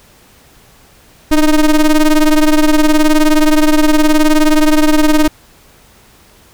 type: ring-modulated tone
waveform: square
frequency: 155.56 Hz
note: D#3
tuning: in tune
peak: -4 dBFS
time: 1.31-5.28 s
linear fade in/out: 5 ms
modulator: 146 Hz
effects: pink hiss -45 dBFS RMS until 6.53 s